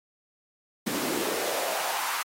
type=noise with high-pass filter sweep; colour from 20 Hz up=pink; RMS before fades=-30 dBFS; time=0.86-2.23 s; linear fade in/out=10 ms; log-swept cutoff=230 to 1200 Hz; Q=3.1; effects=AAC 48 kbps